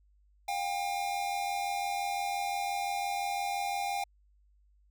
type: tone pair together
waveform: square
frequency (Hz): 715 / 800.8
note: F5 / G5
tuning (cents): +41 / +37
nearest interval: major second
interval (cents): 196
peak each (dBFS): -37 / -33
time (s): 0.48-4.04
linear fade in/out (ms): 5
effects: added 50 Hz sine -62 dBFS peak until 4.9 s